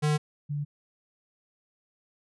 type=tone pair in turn; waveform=square / sine; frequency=150.5 / 145.63 Hz; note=D3 / D3; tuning=+43 / -14 cents; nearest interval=minor second; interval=57 cents; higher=first; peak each=-23 / -28 dBFS; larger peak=first; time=0.02-0.18 / 0.49-0.65 s; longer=neither; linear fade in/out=20 ms; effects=resampled to 24000 Hz